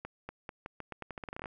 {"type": "accelerating click train", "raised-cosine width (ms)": 0.5, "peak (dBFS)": -25, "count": 17, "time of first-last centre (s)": [0.05, 1.458], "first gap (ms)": 240, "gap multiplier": 0.84, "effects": []}